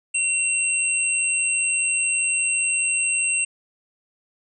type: tone pair together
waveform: sine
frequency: 2733 / 8185 Hz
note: F7 / C9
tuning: -38 / -39 cents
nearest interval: octave + perfect fifth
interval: 1899 cents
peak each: -22 dBFS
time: 0.14-3.45 s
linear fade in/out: 10 ms
effects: none